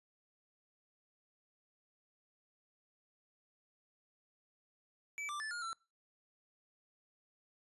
square tone with pitch steps, 2304 / 1179 / 1748 / 1425 / 1344 Hz, D7 / D6 / A6 / F6 / E6, -34 / +6 / -12 / +34 / +33 cents, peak -40 dBFS, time 5.18-5.73 s, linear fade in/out 0 ms, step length 110 ms, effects noise-tail reverb RT60 0.3 s tail -25 dB re dry + resampled to 24000 Hz

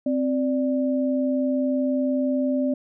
sine tone pair together, 261.6 / 587.3 Hz, C4 / D5, 0 / 0 cents, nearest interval octave + major second, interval 1400 cents, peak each -21 / -26 dBFS, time 0.06-2.74 s, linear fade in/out 5 ms, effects none

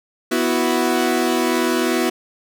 sawtooth chord, B suspended fourth, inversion none, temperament equal, 246.9 / 329.6 / 370 Hz, B3 / E4 / F#4, 0 / 0 / 0 cents, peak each -17 dBFS, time 0.31-2.1 s, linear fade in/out 10 ms, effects none

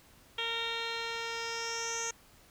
10% pulse tone with low-pass filter sweep, 460.5 Hz, A#4, 21 cents flat, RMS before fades -36 dBFS, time 0.38-2.11 s, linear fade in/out 5 ms, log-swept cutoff 3400 to 6400 Hz, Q 8, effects pink hiss -60 dBFS RMS until 2.5 s

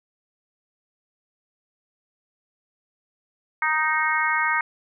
harmonic tone, 311.1 Hz, D#4, in tune, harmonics 3 / 4 / 5 / 6 / 7, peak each -26 / -26 / -26 / -26 / -26 dBFS, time 3.62-4.61 s, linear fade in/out 2 ms, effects none

